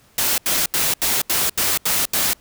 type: noise bursts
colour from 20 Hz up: white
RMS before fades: -19 dBFS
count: 8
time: 0.18-2.333 s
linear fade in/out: 2 ms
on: 200 ms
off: 79 ms
effects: pink hiss -54 dBFS RMS until 2.4 s